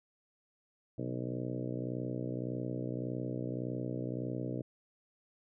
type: harmonic tone with a mistuned harmonic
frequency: 61.74 Hz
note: B1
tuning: in tune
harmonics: 2 / 3 / 4 / 5 / 6 / 7 / 8 / 9 / 10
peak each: -39 / -45 / -42 / -41 / -47 / -46 / -46 / -48 / -50 dBFS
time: 0.98-4.62 s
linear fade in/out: 5 ms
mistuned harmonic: 2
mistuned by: +57 cents
effects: none